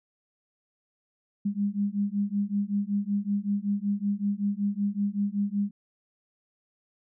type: beating tone pair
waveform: sine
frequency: 200 / 205.3 Hz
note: G3 / G#3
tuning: +35 / -20 cents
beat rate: 5.3 Hz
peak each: -28 dBFS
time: 1.45-5.71 s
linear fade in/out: 10 ms
effects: none